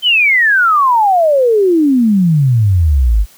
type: exponential sweep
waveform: sine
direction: down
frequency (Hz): 3139 to 47.58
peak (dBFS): -7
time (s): 0.02-3.26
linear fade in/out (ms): 50
effects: white hiss -44 dBFS RMS until 3.37 s